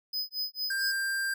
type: tone with tremolo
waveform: square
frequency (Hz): 5020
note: D#8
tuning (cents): +15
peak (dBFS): -29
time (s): 0.13-0.92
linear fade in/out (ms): 5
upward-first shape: sine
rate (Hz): 4.4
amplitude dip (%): 100
type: tone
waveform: square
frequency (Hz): 1587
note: G6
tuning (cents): +21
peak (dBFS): -29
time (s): 0.7-1.34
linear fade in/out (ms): 5
effects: none